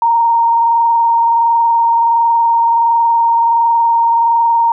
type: tone with frequency modulation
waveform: sine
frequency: 928 Hz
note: A#5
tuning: 8 cents flat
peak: -8 dBFS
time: 0.02-4.72 s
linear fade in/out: 2 ms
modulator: 21.4 Hz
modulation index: 0.52
effects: none